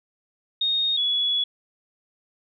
sine tone pair in turn, 3710 / 3388 Hz, A#7 / G#7, -9 / +34 cents, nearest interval major second, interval 157 cents, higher first, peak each -20 dBFS, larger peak neither, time 0.61-0.97 / 0.97-1.44 s, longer second, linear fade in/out 5 ms, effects none

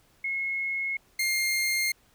sine / sawtooth tone pair in turn, 2171 / 2118 Hz, C#7 / C7, -37 / +21 cents, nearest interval unison, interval 42 cents, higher first, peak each -27 / -21 dBFS, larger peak second, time 0.24-0.97 / 1.19-1.92 s, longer neither, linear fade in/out 5 ms, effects pink hiss -63 dBFS RMS until 2.14 s

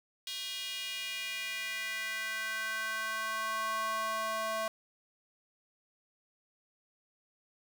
square tone with high-pass filter sweep, 220 Hz, A3, in tune, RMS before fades -36 dBFS, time 0.27-4.68 s, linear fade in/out 2 ms, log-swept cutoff 3400 to 810 Hz, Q 3, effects none

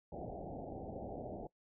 white low-pass noise, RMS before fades -45 dBFS, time 0.12-1.47 s, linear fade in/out 5 ms, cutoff 790 Hz, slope 96 dB/octave, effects noise-tail reverb RT60 0.1 s tail -20 dB re dry

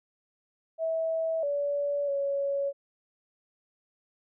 sine tone with pitch steps, 650 / 573 / 559 Hz, E5 / D5 / C#5, -24 / -43 / +14 cents, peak -26 dBFS, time 0.78-2.73 s, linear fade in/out 50 ms, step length 650 ms, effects none

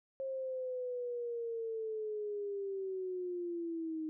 sine linear sweep, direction down, 537 to 311.1 Hz, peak -36 dBFS, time 0.2-4.09 s, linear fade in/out 0 ms, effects none

